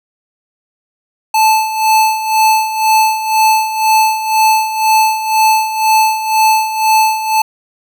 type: tone with tremolo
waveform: square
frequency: 874 Hz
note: A5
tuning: 12 cents flat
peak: -7 dBFS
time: 1.34-7.42 s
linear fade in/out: 5 ms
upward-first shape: sine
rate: 2 Hz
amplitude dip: 70%
effects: none